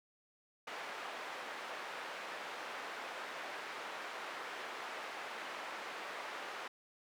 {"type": "band-pass noise", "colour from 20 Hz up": "white", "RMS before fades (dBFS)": -45, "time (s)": [0.67, 6.68], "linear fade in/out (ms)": 5, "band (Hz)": [460, 1800], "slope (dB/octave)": 12, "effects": []}